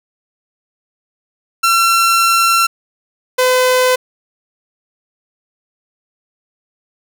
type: tone pair in turn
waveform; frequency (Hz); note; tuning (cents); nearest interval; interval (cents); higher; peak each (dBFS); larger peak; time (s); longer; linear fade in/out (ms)
sawtooth; 1355 / 507.6; E6 / B4; +47 / +47; octave + perfect fourth; 1700; first; -6; neither; 1.63-2.67 / 3.38-3.96; first; 10
effects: none

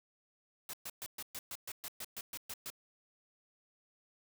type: noise bursts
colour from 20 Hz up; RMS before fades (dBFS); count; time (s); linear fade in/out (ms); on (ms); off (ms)
white; -43; 13; 0.69-2.702; 2; 44; 120
effects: none

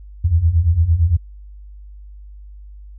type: beating tone pair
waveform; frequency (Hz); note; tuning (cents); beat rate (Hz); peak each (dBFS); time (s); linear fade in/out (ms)
sine; 77.78 / 86.58; D#2 / F2; 0 / -14; 8.8; -17 / -13; 0.24-1.17; 10
effects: added 50 Hz sine -35 dBFS peak until 2.98 s

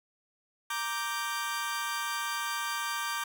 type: chord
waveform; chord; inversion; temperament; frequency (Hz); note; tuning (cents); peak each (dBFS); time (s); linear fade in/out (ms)
sawtooth; G minor; first; equal; 932.3 / 1174.7 / 1568; Bb5 / D6 / G6; 0 / 0 / 0; -34 / -31 / -32; 0.7-3.24; 5
effects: none

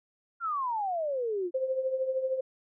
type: exponential sweep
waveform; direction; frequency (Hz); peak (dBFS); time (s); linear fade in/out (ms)
sine; down; 1414 to 336.6; -28; 0.4-1.51; 50
type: tone with tremolo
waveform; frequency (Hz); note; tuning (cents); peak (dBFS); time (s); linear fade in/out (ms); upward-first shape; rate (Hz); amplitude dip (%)
sine; 523.3; C5; 0; -24; 1.54-2.41; 10; triangle; 13; 70
effects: none

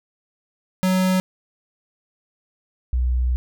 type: tone pair in turn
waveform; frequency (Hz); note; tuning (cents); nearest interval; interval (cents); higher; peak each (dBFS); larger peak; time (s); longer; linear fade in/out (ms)
square / sine; 185.9 / 62.04; F#3 / B1; +8 / +9; octave + perfect fifth; 1899; first; -17; neither; 0.83-1.2 / 2.93-3.36; second; 0
effects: none

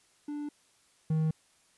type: tone pair in turn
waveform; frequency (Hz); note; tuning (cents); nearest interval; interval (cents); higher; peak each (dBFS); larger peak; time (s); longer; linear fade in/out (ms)
triangle; 293.7 / 157.71; D4 / D#3; 0 / +24; major seventh; 1076; first; -32 / -23; second; 0.28-0.49 / 1.1-1.31; neither; 5
effects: white hiss -66 dBFS RMS until 1.77 s + resampled to 24000 Hz

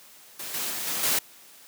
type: noise with level steps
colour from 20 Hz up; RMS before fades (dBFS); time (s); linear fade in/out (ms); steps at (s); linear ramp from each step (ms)
white; -36 / -30 / -32 / -29 / -24; 0.39-1.19; 5; 0.54 / 0.7 / 0.87 / 1.03; 2
effects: white hiss -51 dBFS RMS until 1.67 s + high-pass 150 Hz 12 dB/octave

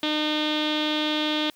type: tone with low-pass filter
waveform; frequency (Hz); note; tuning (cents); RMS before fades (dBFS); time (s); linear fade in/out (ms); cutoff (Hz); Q
sawtooth; 304.2; D#4; -39; -25; 0.03-1.5; 2; 3500; 7.5
effects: white hiss -59 dBFS RMS until 1.55 s

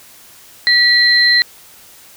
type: tone pair together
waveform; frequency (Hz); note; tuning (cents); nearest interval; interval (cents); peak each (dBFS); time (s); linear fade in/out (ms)
sine; 1940 / 4111; B6 / C8; -31 / -31; octave + minor second; 1300; -11; 0.67-1.42; 0
effects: white hiss -42 dBFS RMS until 2.16 s

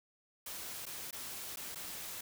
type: noise with dropouts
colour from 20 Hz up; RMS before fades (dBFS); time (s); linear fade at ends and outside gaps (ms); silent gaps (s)
white; -44; 0.46-2.21; 5; 0.856-0.864 / 1.109-1.127 / 1.56-1.57 / 1.748-1.756
effects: none

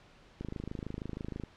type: click train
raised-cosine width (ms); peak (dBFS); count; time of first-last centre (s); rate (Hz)
3; -25; 28; 0.41-1.437; 26.3
effects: pink hiss -59 dBFS RMS until 1.56 s + low-pass 4000 Hz 12 dB/octave

